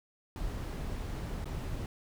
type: noise with dropouts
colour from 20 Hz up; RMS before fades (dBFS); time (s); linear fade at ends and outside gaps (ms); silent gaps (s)
brown; -37; 0.36-1.86; 1; 1.444-1.456
effects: none